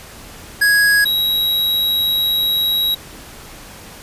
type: tone pair in turn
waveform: square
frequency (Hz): 1661.2 / 3847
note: G#6 / B7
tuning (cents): 0 / -46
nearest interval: octave + minor third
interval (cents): 1454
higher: second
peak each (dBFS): -11 / -15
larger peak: first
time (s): 0.61-1.05 / 1.05-2.95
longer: second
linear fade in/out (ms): 10
effects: pink hiss -37 dBFS RMS until 4.02 s + resampled to 32000 Hz